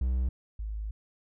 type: tone pair in turn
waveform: triangle / sine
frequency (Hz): 63 / 52.98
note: B1 / G#1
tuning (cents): +35 / +35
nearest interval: minor third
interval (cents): 300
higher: first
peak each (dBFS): -23 / -32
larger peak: first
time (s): 0.01-0.29 / 0.59-0.91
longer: second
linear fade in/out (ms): 5
effects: none